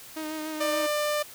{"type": "tone with vibrato", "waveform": "sawtooth", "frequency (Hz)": 311.1, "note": "D#4", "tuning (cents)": 0, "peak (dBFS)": -28, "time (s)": [0.16, 0.87], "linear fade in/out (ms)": 10, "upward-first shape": "sine", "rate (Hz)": 6.8, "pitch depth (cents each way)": 23}
{"type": "tone", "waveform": "sawtooth", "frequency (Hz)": 596, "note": "D5", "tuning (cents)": 25, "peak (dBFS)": -21, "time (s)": [0.6, 1.23], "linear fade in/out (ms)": 10}
{"effects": ["white hiss -46 dBFS RMS until 1.34 s"]}